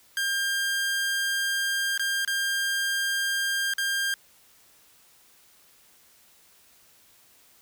sawtooth tone with dropouts, 1600 Hz, G6, 35 cents sharp, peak -21 dBFS, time 0.17-4.14 s, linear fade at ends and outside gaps 1 ms, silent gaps 1.977-1.995 / 2.249-2.276 / 3.737-3.782 s, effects white hiss -58 dBFS RMS until 7.61 s

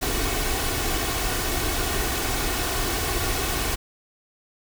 pink noise with comb filter, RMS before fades -25 dBFS, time 0.01-3.76 s, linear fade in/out 20 ms, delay 2.7 ms, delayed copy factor +0.55, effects none

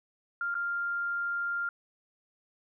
sine tone with dropouts, 1396.9 Hz, F6, in tune, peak -29 dBFS, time 0.41-1.69 s, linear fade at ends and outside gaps 2 ms, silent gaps 0.543-0.551 s, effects none

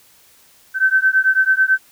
sine beating tone pair, 1534 / 1543.1 Hz, G6 / G6, -38 / -28 cents, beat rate 9.1 Hz, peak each -15 dBFS, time 0.74-1.79 s, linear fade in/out 50 ms, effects white hiss -51 dBFS RMS until 1.91 s

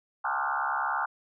sine tone with frequency modulation, 1131 Hz, C#6, 34 cents sharp, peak -26 dBFS, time 0.24-1.06 s, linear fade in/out 10 ms, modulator 69 Hz, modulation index 5.2, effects none

